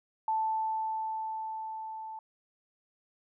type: tone with level ramp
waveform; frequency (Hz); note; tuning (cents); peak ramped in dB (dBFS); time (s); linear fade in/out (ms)
sine; 880; A5; 0; -26 to -39; 0.28-2.19; 2
effects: none